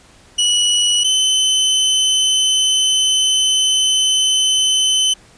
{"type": "tone pair in turn", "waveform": "sawtooth", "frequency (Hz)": [2931, 3046], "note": ["F#7", "F#7"], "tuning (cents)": [-17, 50], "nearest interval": "minor second", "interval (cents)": 67, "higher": "second", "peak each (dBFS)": -9, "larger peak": "neither", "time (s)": [[0.38, 1.04], [1.04, 5.14]], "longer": "second", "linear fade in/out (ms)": 10, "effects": ["pink hiss -47 dBFS RMS until 5.37 s", "resampled to 22050 Hz"]}